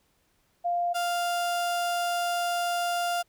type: tone pair in turn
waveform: sine / 35% pulse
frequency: 698.5 / 698.5 Hz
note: F5 / F5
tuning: 0 / 0 cents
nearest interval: unison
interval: 0 cents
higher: neither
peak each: -24 dBFS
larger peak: neither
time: 0.64-0.94 / 0.94-3.23 s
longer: second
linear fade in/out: 20 ms
effects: pink hiss -69 dBFS RMS until 3.28 s